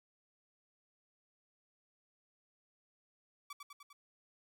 sawtooth tone with echo, 1147 Hz, D6, 41 cents flat, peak -40 dBFS, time 3.5-3.53 s, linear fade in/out 5 ms, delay 100 ms, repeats 4, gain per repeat -3 dB, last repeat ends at 3.93 s, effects none

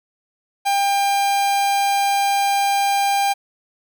45% pulse tone, 798 Hz, G5, 31 cents sharp, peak -16 dBFS, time 0.65-3.34 s, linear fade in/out 20 ms, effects none

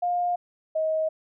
sine tone pair in turn, 708 / 631.8 Hz, F5 / D#5, +23 / +26 cents, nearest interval major second, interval 197 cents, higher first, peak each -22 dBFS, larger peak neither, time 0.02-0.36 / 0.75-1.09 s, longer neither, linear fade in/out 10 ms, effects none

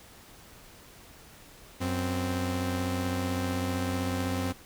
sawtooth tone pair together, 92.1 / 260.5 Hz, F#2 / C4, -7 / -7 cents, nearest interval octave + tritone, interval 1800 cents, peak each -27 dBFS, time 1.8-4.53 s, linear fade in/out 20 ms, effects pink hiss -52 dBFS RMS until 4.65 s

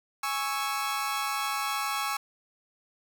sawtooth chord, C# minor, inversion second, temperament equal, 830.6 / 1108.7 / 1318.5 Hz, G#5 / C#6 / E6, 0 / 0 / 0 cents, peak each -30 / -28 / -30 dBFS, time 0.23-2.17 s, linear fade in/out 5 ms, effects 9-bit

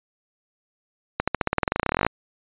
accelerating click train, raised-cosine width 0.5 ms, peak -5 dBFS, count 23, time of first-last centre 1.2-2.066 s, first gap 76 ms, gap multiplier 0.93, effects resampled to 8000 Hz

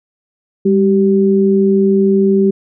sine tone pair together, 200 / 387 Hz, G3 / G4, +35 / -22 cents, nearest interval major seventh, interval 1143 cents, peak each -11 dBFS, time 0.65-2.51 s, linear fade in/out 10 ms, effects none

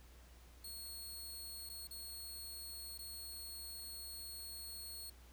15% pulse tone with dropouts, 4326 Hz, C#8, 43 cents flat, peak -40 dBFS, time 0.64-5.1 s, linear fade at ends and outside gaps 5 ms, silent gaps 1.692-1.697 / 1.873-1.908 / 2.978-2.989 s, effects added 60 Hz sine -58 dBFS peak until 5.32 s + pink hiss -65 dBFS RMS until 5.32 s

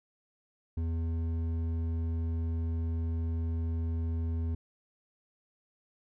sine tone with hard clipping, 82.41 Hz, E2, in tune, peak -31 dBFS, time 0.77-4.55 s, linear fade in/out 5 ms, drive 8 dB, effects none

